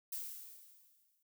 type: noise with exponential decay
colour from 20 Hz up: violet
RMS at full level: -40 dBFS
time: 0.12-1.23 s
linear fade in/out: 5 ms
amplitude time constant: 240 ms
effects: none